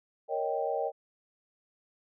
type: chord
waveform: sine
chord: Eb dominant seventh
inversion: second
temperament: equal with one note detuned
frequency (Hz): 466.2 / 556 / 622.3 / 784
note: Bb4 / Db5 / Eb5 / G5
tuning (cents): 0 / +5 / 0 / 0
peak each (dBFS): -34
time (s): 0.28-0.92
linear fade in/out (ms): 50
effects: none